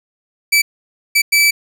sawtooth tone bursts at uneven times, 2310 Hz, D7, 29 cents flat, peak -6 dBFS, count 3, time 0.52-0.62 / 1.15-1.22 / 1.32-1.51 s, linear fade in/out 10 ms, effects none

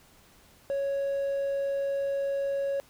triangle tone, 554.4 Hz, C#5, in tune, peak -24 dBFS, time 0.7-2.8 s, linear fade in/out 0 ms, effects tanh soft clip ceiling -20 dBFS + pink hiss -58 dBFS RMS until 2.89 s

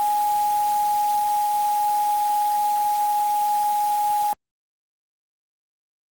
sine tone in noise, 832 Hz, G#5, 3 cents sharp, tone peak -18 dBFS, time 0-4.33 s, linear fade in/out 0 ms, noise white, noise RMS -35 dBFS, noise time 0-4.33 s, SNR +14 dB, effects Opus 24 kbps

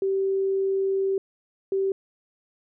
sine tone pair in turn, 387.5 / 387.5 Hz, G4 / G4, -20 / -20 cents, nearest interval unison, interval 0 cents, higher neither, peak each -21 dBFS, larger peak neither, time 0.02-1.18 / 1.72-1.92 s, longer first, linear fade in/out 2 ms, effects none

